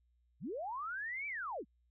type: linear two-way sweep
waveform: sine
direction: up then down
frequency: 103.8 to 2349 to 157.8 Hz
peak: -38 dBFS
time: 0.4-1.65 s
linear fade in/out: 50 ms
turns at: 1.27 s
effects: added 60 Hz sine -70 dBFS peak until 1.9 s